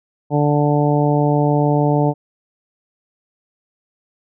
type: harmonic tone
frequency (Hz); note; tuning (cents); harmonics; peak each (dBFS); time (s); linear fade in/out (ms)
146.83; D3; 0; 1 / 2 / 3 / 4 / 5 / 6; -16 / -19 / -21 / -22 / -23 / -24; 0.3-2.14; 50
effects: none